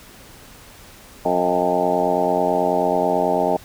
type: harmonic tone with a mistuned harmonic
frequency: 89.2 Hz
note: F2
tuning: 37 cents sharp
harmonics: 2 / 3 / 4 / 5 / 6 / 7 / 8 / 9 / 10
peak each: -29 / -27 / -27 / -24 / -29 / -21 / -27 / -23 / -27 dBFS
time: 1.25-3.57 s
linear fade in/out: 5 ms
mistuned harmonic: 8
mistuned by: -40 cents
effects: pink hiss -44 dBFS RMS until 3.64 s